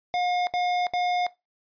square tone bursts, 716 Hz, F5, 43 cents sharp, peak -24 dBFS, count 3, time 0.14-1.266 s, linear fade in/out 0 ms, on 330 ms, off 68 ms, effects noise-tail reverb RT60 0.2 s tail -18 dB re dry + resampled to 11025 Hz

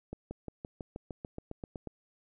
accelerating click train, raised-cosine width 2 ms, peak -26 dBFS, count 13, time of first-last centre 0.13-1.873 s, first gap 180 ms, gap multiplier 0.96, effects none

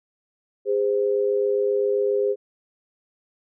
sine tone pair together, 407.8 / 515.3 Hz, G#4 / C5, -32 / -27 cents, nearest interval major third, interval 405 cents, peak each -20 / -24 dBFS, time 0.65-2.36 s, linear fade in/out 50 ms, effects none

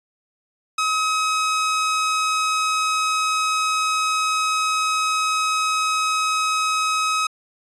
sawtooth tone, 1273 Hz, D#6, 39 cents sharp, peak -15 dBFS, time 0.78-7.27 s, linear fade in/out 5 ms, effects resampled to 22050 Hz

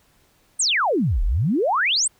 sine exponential two-way sweep, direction down then up, 9030 to 34.65 to 9030 Hz, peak -17 dBFS, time 0.59-2.08 s, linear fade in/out 10 ms, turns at 1.23 s, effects pink hiss -60 dBFS RMS until 2.19 s

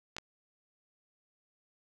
clicks, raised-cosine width 0.2 ms, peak -22 dBFS, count 2, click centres 0.166 / 0.184 s, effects none

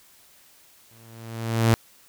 sawtooth tone with exponential growth, 113.9 Hz, A#2, 40 cents flat, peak -10 dBFS, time 0.91-1.74 s, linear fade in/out 0 ms, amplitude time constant 180 ms, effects white hiss -55 dBFS RMS until 2.08 s

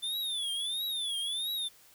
square tone with vibrato, 3520 Hz, A7, in tune, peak -32 dBFS, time 0.02-1.69 s, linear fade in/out 20 ms, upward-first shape triangle, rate 1.5 Hz, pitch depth 180 cents each way, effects white hiss -59 dBFS RMS until 1.94 s

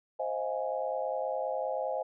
sine chord, F minor seventh, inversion second, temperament equal with one note detuned, 523.3 / 628.8 / 698.5 / 830.6 Hz, C5 / Eb5 / F5 / Ab5, 0 / +18 / 0 / 0 cents, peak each -34 / -35 / -38 / -37 dBFS, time 0.19-2.03 s, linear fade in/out 10 ms, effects none

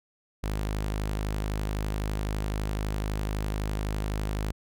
sawtooth tone, 51.91 Hz, G#1, in tune, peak -24 dBFS, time 0.43-4.52 s, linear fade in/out 10 ms, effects none

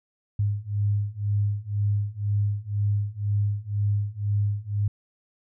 sine beating tone pair, 101.6 / 103.6 Hz, G#2 / G#2, -38 / -4 cents, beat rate 2 Hz, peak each -26 / -25 dBFS, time 0.39-4.88 s, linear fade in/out 5 ms, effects none

